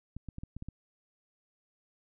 clicks, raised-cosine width 5 ms, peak -28 dBFS, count 7, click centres 0.166 / 0.287 / 0.384 / 0.435 / 0.566 / 0.624 / 0.686 s, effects none

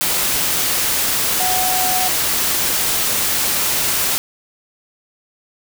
sine tone in noise, 740 Hz, F#5, in tune, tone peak -20 dBFS, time 1.4-2.08 s, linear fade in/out 0 ms, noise white, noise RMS -18 dBFS, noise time 0.01-4.18 s, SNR -5 dB, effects none

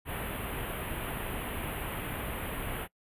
pink band-stop noise, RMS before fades -36 dBFS, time 0.05-2.88 s, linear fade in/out 50 ms, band 3200 to 10000 Hz, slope 48 dB/octave, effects noise-tail reverb RT60 0.1 s tail -23 dB re dry + resampled to 32000 Hz

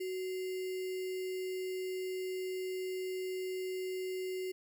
sine tone with sample-and-hold, 372.1 Hz, F#4, 10 cents sharp, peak -35 dBFS, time 0-4.52 s, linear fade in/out 10 ms, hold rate 2450 Hz, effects none

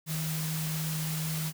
sine tone in noise, 157.7 Hz, D#3, 24 cents sharp, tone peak -31 dBFS, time 0.06-1.53 s, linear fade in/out 50 ms, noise white, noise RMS -37 dBFS, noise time 0.06-1.53 s, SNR +3 dB, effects none

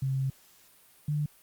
sine tone pair in turn, 133.9 / 148.7 Hz, C3 / D3, +40 / +22 cents, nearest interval major second, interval 182 cents, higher second, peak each -26 dBFS, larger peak neither, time 0.02-0.3 / 1.08-1.26 s, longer first, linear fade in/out 5 ms, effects white hiss -59 dBFS RMS until 1.42 s + Opus 48 kbps

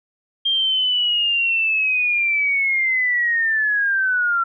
sine linear sweep, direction down, 3203 to 1354 Hz, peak -16 dBFS, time 0.45-4.44 s, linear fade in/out 10 ms, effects none

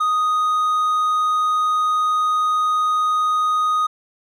triangle tone, 1244.5 Hz, D#6, in tune, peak -14 dBFS, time 0-3.87 s, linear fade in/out 10 ms, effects none

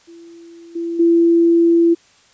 sine tone with level steps, 337 Hz, E4, 38 cents sharp, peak -37 / -20 / -9 dBFS, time 0.07-1.95 s, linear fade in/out 20 ms, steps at 0.75 / 0.99 s, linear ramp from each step 10 ms, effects white hiss -52 dBFS RMS until 2.33 s + resampled to 16000 Hz

